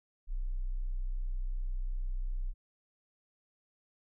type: tone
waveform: sine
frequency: 31.34 Hz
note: B0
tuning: 26 cents sharp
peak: -31 dBFS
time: 0.27-2.54 s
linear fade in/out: 50 ms
effects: none